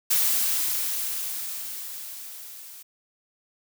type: noise with level ramp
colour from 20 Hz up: blue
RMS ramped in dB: -21 to -44 dBFS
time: 0.1-2.83 s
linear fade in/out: 10 ms
effects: none